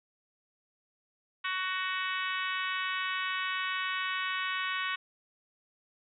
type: harmonic tone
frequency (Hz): 373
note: F#4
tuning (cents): +14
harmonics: 3 / 4 / 5 / 6 / 7 / 8 / 9 / 10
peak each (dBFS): -36 / -37 / -37 / -40 / -40 / -40 / -45 / -45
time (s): 1.44-4.96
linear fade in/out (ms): 10
effects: none